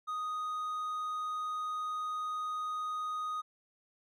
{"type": "tone", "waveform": "triangle", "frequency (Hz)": 1244.5, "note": "D#6", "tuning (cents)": 0, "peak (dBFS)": -32, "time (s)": [0.07, 3.42], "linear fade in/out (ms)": 20, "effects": []}